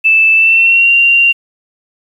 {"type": "tone with pitch glide", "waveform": "sine", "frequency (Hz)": [2637, 2767], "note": ["E7", "F7"], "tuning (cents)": [0, -17], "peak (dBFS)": -5, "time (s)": [0.04, 1.33], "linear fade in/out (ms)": 20, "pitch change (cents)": 83, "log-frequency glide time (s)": [0.34, 0.91], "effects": ["7-bit"]}